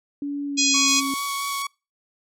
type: tone with pitch glide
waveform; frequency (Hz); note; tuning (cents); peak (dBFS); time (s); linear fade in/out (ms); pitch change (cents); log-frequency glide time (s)
sine; 285.4 to 272.8; D4 to C#4; -49 to -28; -25; 0.22-1.14; 2; -79; 0.46-0.76
type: harmonic tone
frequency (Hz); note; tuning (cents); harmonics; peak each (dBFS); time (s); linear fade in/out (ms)
830.6; G#5; 0; 3 / 4 / 5 / 6 / 7 / 8 / 9; -25 / -25 / -25 / -25 / -25 / -25 / -25; 0.57-1.01; 20
type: tone with vibrato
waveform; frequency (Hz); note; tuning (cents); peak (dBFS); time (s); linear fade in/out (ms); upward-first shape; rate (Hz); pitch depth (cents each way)
sawtooth; 1119; C#6; +16; -22; 0.74-1.67; 5; sine; 4.5; 11
type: high-pass noise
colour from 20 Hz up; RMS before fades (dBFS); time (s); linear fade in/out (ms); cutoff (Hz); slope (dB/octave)
white; -32; 0.88-1.62; 0; 3100; 96
effects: noise-tail reverb RT60 0.3 s tail -26 dB re dry + low-pass 12000 Hz 12 dB/octave